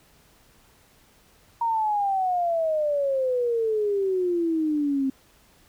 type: exponential sweep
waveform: sine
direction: down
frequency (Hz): 939 to 264.2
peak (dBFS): -21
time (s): 1.61-5.1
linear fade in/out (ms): 5
effects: pink hiss -58 dBFS RMS until 5.68 s